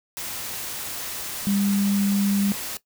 sine tone in noise, 200.2 Hz, G3, 37 cents sharp, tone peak -19 dBFS, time 1.47-2.52 s, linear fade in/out 0 ms, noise white, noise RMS -32 dBFS, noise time 0.17-2.77 s, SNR +10 dB, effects noise-tail reverb RT60 0.1 s tail -17 dB re dry

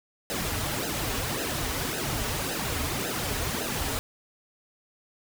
pink noise with flanger, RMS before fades -30 dBFS, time 0.3-3.99 s, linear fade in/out 0 ms, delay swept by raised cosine 0.87 to 5.87 ms, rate 1.8 Hz, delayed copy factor -0.95, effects none

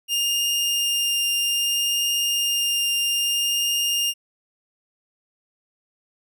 sawtooth tone with vibrato, 2812 Hz, F7, 11 cents sharp, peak -17 dBFS, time 0.08-4.14 s, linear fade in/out 50 ms, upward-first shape triangle, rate 0.61 Hz, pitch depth 8 cents each way, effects none

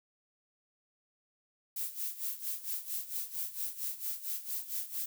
violet noise with tremolo, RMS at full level -35 dBFS, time 1.76-5.06 s, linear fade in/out 5 ms, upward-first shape sine, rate 4.4 Hz, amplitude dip 80%, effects none

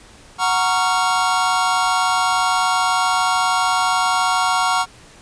square chord, Gb major seventh, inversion none, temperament equal with one note detuned, 740 / 932.3 / 1108.7 / 1381.7 Hz, Gb5 / Bb5 / Db6 / F6, 0 / 0 / 0 / -19 cents, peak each -22 dBFS, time 0.38-4.86 s, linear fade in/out 50 ms, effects pink hiss -45 dBFS RMS until 5.21 s + resampled to 22050 Hz

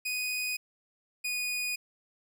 sawtooth tone pair in turn, 2489 / 2475 Hz, D#7 / D#7, 0 / -10 cents, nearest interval unison, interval 10 cents, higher first, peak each -27 dBFS, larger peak neither, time 0.05-0.57 / 1.24-1.76 s, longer neither, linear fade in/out 10 ms, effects none

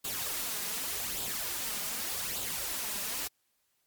white noise with flanger, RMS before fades -35 dBFS, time 0.04-3.28 s, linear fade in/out 10 ms, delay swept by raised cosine 0.25 to 4.95 ms, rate 0.85 Hz, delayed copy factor +0.55, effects white hiss -75 dBFS RMS until 3.86 s + MP3 96 kbps

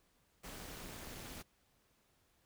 pink noise with amplitude modulation, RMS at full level -45 dBFS, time 0.43-1.43 s, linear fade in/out 20 ms, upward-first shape sine, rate 224 Hz, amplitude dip 85%, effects pink hiss -74 dBFS RMS until 2.45 s

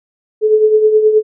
sine tone with tremolo, 430.7 Hz, A4, 37 cents flat, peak -4 dBFS, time 0.41-1.23 s, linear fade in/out 50 ms, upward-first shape triangle, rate 9.5 Hz, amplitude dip 65%, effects none

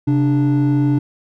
triangle tone pair together, 133.58 / 293.7 Hz, C3 / D4, +36 / 0 cents, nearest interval octave + major second, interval 1364 cents, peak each -13 dBFS, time 0.07-0.99 s, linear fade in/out 10 ms, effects tanh soft clip ceiling -4 dBFS

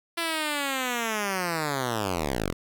5% pulse linear sweep, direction down, 340.1 to 38.89 Hz, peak -15 dBFS, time 0.17-2.53 s, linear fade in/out 10 ms, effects none

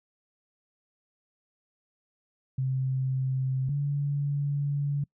sine tone pair in turn, 131.5 / 142.96 Hz, C3 / D3, +9 / -46 cents, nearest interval minor second, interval 145 cents, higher second, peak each -25 dBFS, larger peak neither, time 2.58-3.69 / 3.69-5.04 s, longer second, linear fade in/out 5 ms, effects noise-tail reverb RT60 0.1 s tail -26 dB re dry

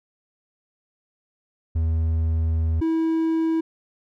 triangle tone pair in turn, 80.8 / 324.3 Hz, E2 / E4, -34 / -28 cents, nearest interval 2 octaves, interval 2406 cents, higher second, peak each -17 dBFS, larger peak neither, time 1.75-2.81 / 2.81-3.61 s, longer first, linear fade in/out 10 ms, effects none

